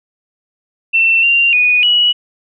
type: tone with pitch steps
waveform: sine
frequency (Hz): 2689 / 2772 / 2471 / 2926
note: E7 / F7 / D#7 / F#7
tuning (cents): +34 / -14 / -13 / -20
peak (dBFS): -8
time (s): 0.93-2.13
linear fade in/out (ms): 20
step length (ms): 300
effects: none